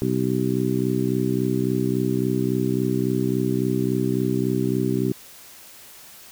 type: harmonic tone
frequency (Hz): 63.6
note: C2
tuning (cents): -48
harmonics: 2 / 3 / 4 / 5 / 6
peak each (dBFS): -26 / -26 / -26 / -26 / -26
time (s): 0.02-5.12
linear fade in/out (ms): 0
effects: white hiss -45 dBFS RMS until 6.31 s